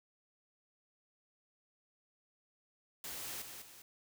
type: noise with echo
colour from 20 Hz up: white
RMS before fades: -44 dBFS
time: 3.04-3.42 s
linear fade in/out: 2 ms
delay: 200 ms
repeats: 2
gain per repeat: -6 dB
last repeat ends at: 3.82 s
effects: none